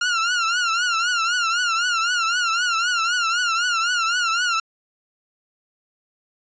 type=tone with vibrato; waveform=sawtooth; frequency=1396.9 Hz; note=F6; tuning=in tune; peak=-15 dBFS; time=0.01-4.6 s; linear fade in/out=5 ms; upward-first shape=triangle; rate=3.9 Hz; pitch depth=120 cents each way; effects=resampled to 16000 Hz